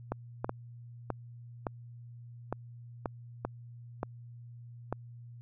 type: clicks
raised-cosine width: 1 ms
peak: -18 dBFS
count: 10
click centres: 0.12 / 0.445 / 0.494 / 1.103 / 1.668 / 2.526 / 3.058 / 3.45 / 4.031 / 4.926 s
effects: added 119 Hz sine -46 dBFS peak until 5.41 s

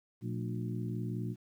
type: harmonic tone with a mistuned harmonic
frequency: 59.5 Hz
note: A#1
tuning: 36 cents sharp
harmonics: 2 / 3 / 4 / 5 / 6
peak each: -36 / -40 / -42 / -44 / -46 dBFS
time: 0.21-1.36 s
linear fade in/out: 50 ms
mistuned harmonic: 4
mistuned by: -110 cents
effects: 11-bit

